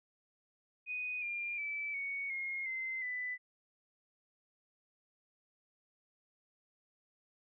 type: tone with pitch steps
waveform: sine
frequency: 2489 / 2399 / 2312 / 2228 / 2147 / 2069 / 1993.9 Hz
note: D#7 / D7 / D7 / C#7 / C7 / C7 / B6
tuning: 0 / +36 / -28 / +8 / +44 / -20 / +16 cents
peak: -36 dBFS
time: 0.86-3.38 s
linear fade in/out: 50 ms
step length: 360 ms
effects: none